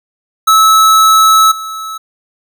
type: tone with level steps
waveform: square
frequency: 1300 Hz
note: E6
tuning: 24 cents flat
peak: -5 / -21 dBFS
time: 0.47-1.98 s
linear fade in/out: 10 ms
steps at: 1.51 s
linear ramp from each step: 10 ms
effects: none